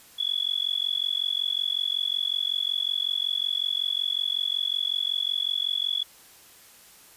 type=tone with amplitude modulation; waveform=sine; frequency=3400 Hz; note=G#7; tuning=40 cents sharp; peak=-20 dBFS; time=0.18-6.04 s; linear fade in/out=20 ms; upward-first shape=sine; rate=45.4 Hz; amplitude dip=100%; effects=white hiss -52 dBFS RMS until 7.16 s + resampled to 32000 Hz